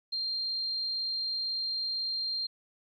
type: tone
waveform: sine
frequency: 4186 Hz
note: C8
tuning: in tune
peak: -30 dBFS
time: 0.12-2.47 s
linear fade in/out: 10 ms
effects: 12-bit